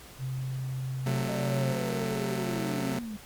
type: tone with pitch glide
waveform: sine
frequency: 130.81 to 132.18 Hz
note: C3 to C3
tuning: 0 to +18 cents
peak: -30 dBFS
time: 0.18-1.75 s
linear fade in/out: 50 ms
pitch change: +18 cents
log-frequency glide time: 1.3-1.51 s
type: chord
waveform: sawtooth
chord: F# diminished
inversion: second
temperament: just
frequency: 133.2 / 185 / 222 Hz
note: C3 / F#3 / A3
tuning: +31 / 0 / +16 cents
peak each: -30 dBFS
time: 1.06-2.99 s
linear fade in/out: 5 ms
type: linear sweep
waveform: sine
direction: down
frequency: 619 to 202.6 Hz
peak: -34 dBFS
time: 1.28-3.17 s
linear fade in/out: 10 ms
effects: pink hiss -49 dBFS RMS until 3.25 s + MP3 96 kbps